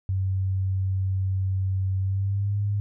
sine tone with pitch glide, 95.2 to 102.03 Hz, F#2 to G#2, +50 to -30 cents, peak -22 dBFS, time 0.09-2.8 s, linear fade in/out 0 ms, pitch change +120 cents, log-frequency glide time 1.99-2.58 s, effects none

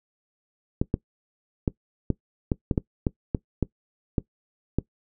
clicks, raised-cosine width 3 ms, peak -9 dBFS, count 12, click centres 0.815 / 0.941 / 1.678 / 2.103 / 2.518 / 2.712 / 2.778 / 3.068 / 3.348 / 3.627 / 4.182 / 4.786 s, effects noise-tail reverb RT60 0.1 s tail -20 dB re dry

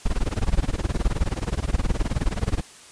brown noise with tremolo, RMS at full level -20 dBFS, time 0.05-2.62 s, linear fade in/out 10 ms, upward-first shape sine, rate 19 Hz, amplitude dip 100%, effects white hiss -46 dBFS RMS until 2.91 s + resampled to 22050 Hz

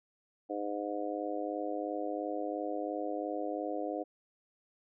harmonic tone, 102.9 Hz, G#2, 16 cents flat, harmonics 3 / 4 / 5 / 6 / 7, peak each -38 / -42 / -39 / -41 / -40 dBFS, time 0.49-4.04 s, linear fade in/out 20 ms, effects none

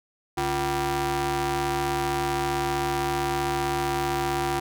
sawtooth ring-modulated tone, 207.7 Hz, G#3, in tune, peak -17 dBFS, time 0.37-4.6 s, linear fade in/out 10 ms, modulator 557 Hz, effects none

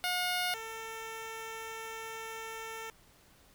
10% pulse tone pair in turn, 720 / 447.8 Hz, F#5 / A4, -47 / +30 cents, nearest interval minor sixth, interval 823 cents, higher first, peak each -22 / -32 dBFS, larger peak first, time 0.04-0.54 / 0.54-2.9 s, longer second, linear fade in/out 0 ms, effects pink hiss -62 dBFS RMS until 3.54 s

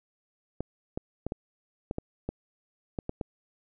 clicks, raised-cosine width 2 ms, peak -18 dBFS, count 10, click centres 0.606 / 0.975 / 1.266 / 1.321 / 1.911 / 1.984 / 2.29 / 2.988 / 3.094 / 3.212 s, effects none

